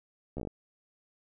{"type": "slowing click train", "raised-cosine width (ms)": 2, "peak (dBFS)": -24, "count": 7, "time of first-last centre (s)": [0.37, 0.473], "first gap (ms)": 13, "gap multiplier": 1.11, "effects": []}